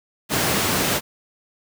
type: high-pass noise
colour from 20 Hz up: pink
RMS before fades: -21 dBFS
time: 0.29-1.01 s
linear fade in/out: 50 ms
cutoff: 120 Hz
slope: 12 dB/octave
effects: none